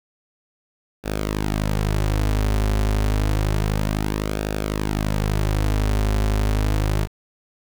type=tone with flanger; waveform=sawtooth; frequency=51.91 Hz; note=G#1; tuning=in tune; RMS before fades=-21 dBFS; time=1.03-7.08 s; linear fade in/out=50 ms; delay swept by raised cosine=0.96 to 6.36 ms; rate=0.29 Hz; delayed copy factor=-0.65; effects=7-bit